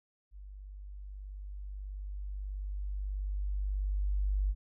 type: tone with level ramp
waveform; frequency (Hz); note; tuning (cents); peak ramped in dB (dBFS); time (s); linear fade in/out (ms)
sine; 49.21; G1; +7; -45 to -26; 0.31-4.55; 50
effects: none